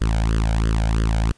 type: tone with flanger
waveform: sawtooth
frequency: 55 Hz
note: A1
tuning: in tune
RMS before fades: -19 dBFS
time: 0.01-1.32 s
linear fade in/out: 5 ms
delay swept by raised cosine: 0.62 to 1.34 ms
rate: 3 Hz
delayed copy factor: +0.95
effects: pink hiss -58 dBFS RMS until 1.37 s + resampled to 22050 Hz